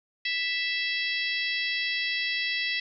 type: harmonic tone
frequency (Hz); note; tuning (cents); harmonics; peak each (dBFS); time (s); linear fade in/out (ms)
659.3; E5; 0; 3 / 4 / 5 / 6 / 7 / 8; -30 / -32 / -34 / -36 / -37 / -38; 0.25-2.8; 5
effects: none